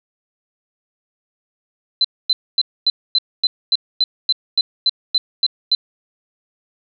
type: tone bursts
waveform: sine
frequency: 4052 Hz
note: B7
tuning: 44 cents sharp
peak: -11 dBFS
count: 14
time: 2.01-5.75 s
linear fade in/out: 2 ms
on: 35 ms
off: 250 ms
effects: none